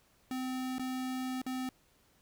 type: tone with dropouts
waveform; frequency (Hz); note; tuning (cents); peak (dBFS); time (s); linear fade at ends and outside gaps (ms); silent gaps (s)
square; 257.4; C4; -28; -35; 0.31-1.69; 1; 0.783-0.795 / 1.417-1.464
effects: pink hiss -68 dBFS RMS until 2.21 s